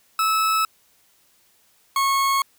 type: tone pair in turn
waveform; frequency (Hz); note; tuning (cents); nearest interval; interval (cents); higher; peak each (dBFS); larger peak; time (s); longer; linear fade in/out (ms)
40% pulse; 1302 / 1095.6; E6 / C#6; -22 / -21; minor third; 299; first; -17 / -17; neither; 0.19-0.65 / 1.96-2.42; neither; 2
effects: white hiss -60 dBFS RMS until 2.58 s